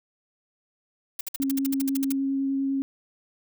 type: noise bursts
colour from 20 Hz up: blue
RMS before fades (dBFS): -30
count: 13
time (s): 1.19-2.122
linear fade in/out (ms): 5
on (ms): 20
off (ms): 56
type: tone with vibrato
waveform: sine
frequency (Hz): 272.3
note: C#4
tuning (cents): -31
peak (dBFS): -23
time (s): 1.4-2.82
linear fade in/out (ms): 0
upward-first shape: sine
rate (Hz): 10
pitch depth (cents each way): 8
effects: none